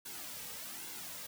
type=noise with flanger; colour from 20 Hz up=white; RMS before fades=-45 dBFS; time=0.05-1.27 s; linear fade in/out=10 ms; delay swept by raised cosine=1.6 to 2.9 ms; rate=1.2 Hz; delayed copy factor=-0.65; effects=none